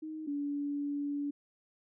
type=tone pair in turn; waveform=sine; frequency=312.3 / 287.1 Hz; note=D#4 / D4; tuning=+7 / -39 cents; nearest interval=minor second; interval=146 cents; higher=first; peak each=-38 / -32 dBFS; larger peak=second; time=0.02-0.27 / 0.27-1.31 s; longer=second; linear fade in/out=10 ms; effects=none